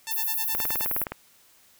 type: tone with tremolo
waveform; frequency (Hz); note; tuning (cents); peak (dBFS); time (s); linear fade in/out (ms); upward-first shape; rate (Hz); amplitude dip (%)
5% pulse; 890; A5; +20; -18; 0.07-0.85; 0; sine; 9.5; 100
type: high-pass noise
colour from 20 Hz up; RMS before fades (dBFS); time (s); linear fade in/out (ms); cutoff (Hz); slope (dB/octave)
white; -28; 0.11-1.04; 0; 11000; 96
type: click train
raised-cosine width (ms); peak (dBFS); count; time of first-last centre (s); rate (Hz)
0.5; -16; 12; 0.55-1.12; 19.3
effects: white hiss -58 dBFS RMS until 1.79 s